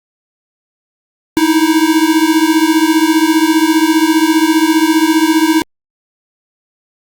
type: beating tone pair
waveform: square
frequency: 311.1 / 326.1 Hz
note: D#4 / E4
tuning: 0 / -19 cents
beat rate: 15 Hz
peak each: -12 / -12 dBFS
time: 1.37-5.62 s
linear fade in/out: 0 ms
effects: Opus 48 kbps